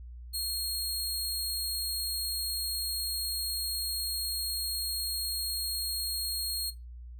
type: tone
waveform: 20% pulse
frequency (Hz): 4268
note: C8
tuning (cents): +34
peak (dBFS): -25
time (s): 0.33-6.71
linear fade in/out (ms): 20
effects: noise-tail reverb RT60 0.2 s tail -17 dB re dry + added 60 Hz sine -42 dBFS peak until 7.19 s